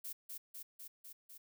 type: noise with echo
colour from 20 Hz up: violet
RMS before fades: -44 dBFS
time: 0.04-0.13 s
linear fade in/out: 10 ms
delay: 250 ms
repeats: 5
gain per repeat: -2 dB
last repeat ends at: 1.38 s
effects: none